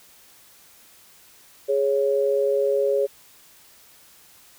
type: tone pair together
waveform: sine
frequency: 415.3 / 554.4 Hz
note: G#4 / C#5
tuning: 0 / 0 cents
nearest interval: perfect fourth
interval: 500 cents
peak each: -21 / -21 dBFS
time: 1.68-3.07 s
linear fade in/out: 20 ms
effects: white hiss -52 dBFS RMS until 4.58 s